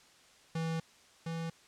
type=tone pair in turn; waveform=square; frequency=163.1 / 164.8 Hz; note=E3 / E3; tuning=-18 / 0 cents; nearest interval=unison; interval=18 cents; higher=second; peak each=-33 / -36 dBFS; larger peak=first; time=0.55-0.8 / 1.26-1.5 s; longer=first; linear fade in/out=5 ms; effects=white hiss -61 dBFS RMS until 1.67 s + low-pass 7000 Hz 12 dB/octave